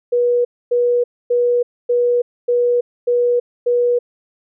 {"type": "tone bursts", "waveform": "sine", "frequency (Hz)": 484.6, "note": "B4", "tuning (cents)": -33, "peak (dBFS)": -12, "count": 7, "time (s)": [0.12, 3.99], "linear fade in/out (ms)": 10, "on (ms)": 330, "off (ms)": 260, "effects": []}